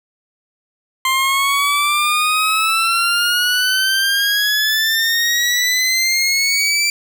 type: exponential sweep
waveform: 20% pulse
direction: up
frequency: 1046.5 to 2349 Hz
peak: -9 dBFS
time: 1.05-6.9 s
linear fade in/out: 2 ms
effects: 7-bit